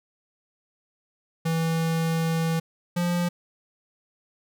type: tone pair in turn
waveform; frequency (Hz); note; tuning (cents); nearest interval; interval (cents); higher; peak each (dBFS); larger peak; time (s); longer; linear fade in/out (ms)
square; 163.7 / 174.85; E3 / F3; -12 / +2; minor second; 114; second; -23; neither; 1.45-2.6 / 2.96-3.29; first; 10
effects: none